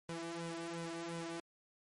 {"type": "tone with flanger", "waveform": "sawtooth", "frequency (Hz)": 167.6, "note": "E3", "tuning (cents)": 29, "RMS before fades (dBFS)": -43, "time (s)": [0.09, 1.4], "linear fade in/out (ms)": 2, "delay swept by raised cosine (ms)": [2, 3.4], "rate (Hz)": 2.8, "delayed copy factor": 1, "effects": ["MP3 48 kbps"]}